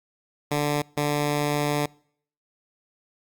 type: tone bursts at uneven times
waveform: 10% pulse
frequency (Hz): 146.83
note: D3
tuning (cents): 0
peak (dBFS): -14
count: 2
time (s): 0.51-0.82 / 0.97-1.86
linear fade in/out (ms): 5
effects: noise-tail reverb RT60 0.6 s tail -26 dB re dry + Opus 48 kbps